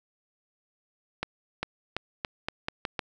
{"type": "accelerating click train", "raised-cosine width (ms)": 0.3, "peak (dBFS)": -13, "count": 8, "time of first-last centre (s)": [1.23, 2.992], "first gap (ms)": 400, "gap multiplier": 0.84, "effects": []}